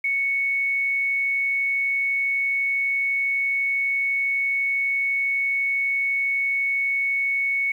sine tone, 2217 Hz, C#7, in tune, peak -20 dBFS, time 0.04-7.72 s, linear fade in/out 5 ms, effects 9-bit

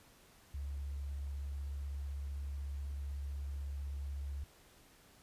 sine tone with vibrato, 70.3 Hz, C#2, 25 cents sharp, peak -38 dBFS, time 0.54-4.44 s, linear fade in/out 5 ms, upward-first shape sine, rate 16 Hz, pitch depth 20 cents each way, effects pink hiss -63 dBFS RMS until 5.22 s + resampled to 32000 Hz

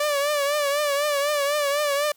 sawtooth tone with vibrato, 579 Hz, D5, 25 cents flat, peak -17 dBFS, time 0-2.12 s, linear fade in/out 5 ms, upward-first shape triangle, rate 4 Hz, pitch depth 79 cents each way, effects white hiss -60 dBFS RMS until 2.16 s

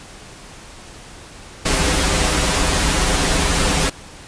pink noise with comb filter, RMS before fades -17 dBFS, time 1.65-3.9 s, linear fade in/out 10 ms, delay 8.7 ms, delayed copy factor -0.85, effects pink hiss -39 dBFS RMS until 4.27 s + resampled to 22050 Hz

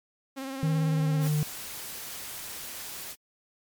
sawtooth tone with vibrato, 268.3 Hz, C4, 44 cents sharp, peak -30 dBFS, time 0.36-1.29 s, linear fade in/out 20 ms, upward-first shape sine, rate 18 Hz, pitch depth 34 cents each way
triangle tone with pitch glide, 157.6 to 150.74 Hz, D#3 to D3, +23 to +45 cents, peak -21 dBFS, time 0.63-1.43 s, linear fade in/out 0 ms, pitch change -78 cents, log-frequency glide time 0.84-1.31 s
white noise, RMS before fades -39 dBFS, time 1.2-3.16 s, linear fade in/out 50 ms
effects MP3 96 kbps

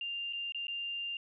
sine tone with dropouts, 2794 Hz, F7, in tune, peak -35 dBFS, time 0.01-1.17 s, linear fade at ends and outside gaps 2 ms, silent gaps 0.327-0.332 / 0.522-0.546 / 0.67-0.681 s, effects none

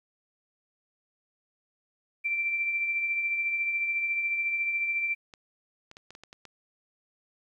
sine tone with tremolo, 2349 Hz, D7, in tune, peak -24 dBFS, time 2.24-5.15 s, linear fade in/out 20 ms, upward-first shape triangle, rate 14 Hz, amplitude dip 45%
clicks, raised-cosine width 0.2 ms, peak -29 dBFS, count 8, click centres 5.338 / 5.914 / 5.969 / 6.106 / 6.151 / 6.236 / 6.329 / 6.453 s
effects 11-bit

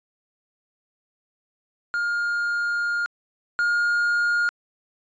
triangle tone pair in turn, 1414 / 1420.8 Hz, F6 / F6, +21 / +29 cents, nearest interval unison, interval 8 cents, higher second, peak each -20 / -17 dBFS, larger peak second, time 1.94-3.06 / 3.59-4.49 s, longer first, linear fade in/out 0 ms, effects resampled to 16000 Hz

